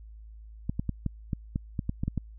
clicks, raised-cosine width 5 ms, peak -16 dBFS, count 11, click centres 0.695 / 0.795 / 0.893 / 1.063 / 1.332 / 1.559 / 1.792 / 1.894 / 2.035 / 2.08 / 2.177 s, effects added 54 Hz sine -44 dBFS peak until 2.38 s

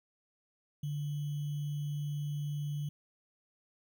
sine tone with sample-and-hold, 146.3 Hz, D3, 6 cents flat, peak -33 dBFS, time 0.83-2.89 s, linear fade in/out 5 ms, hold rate 3150 Hz, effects none

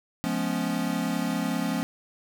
square chord, C# dominant seventh, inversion first, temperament equal with one note detuned, 174.61 / 212.3 / 246.9 / 277.2 Hz, E#3 / G#3 / B3 / C#4, 0 / +38 / 0 / 0 cents, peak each -32 dBFS, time 0.24-1.83 s, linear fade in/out 0 ms, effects none

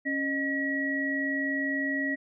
sine tone cluster, 275.9 / 616 / 1918 Hz, C#4 / D#5 / A#6, -8 / -17 / +49 cents, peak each -30 / -38 / -29 dBFS, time 0.05-2.16 s, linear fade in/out 20 ms, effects none

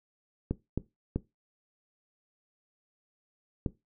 clicks, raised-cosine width 3 ms, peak -16 dBFS, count 4, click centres 0.51 / 0.776 / 1.16 / 3.662 s, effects noise-tail reverb RT60 0.2 s tail -17 dB re dry

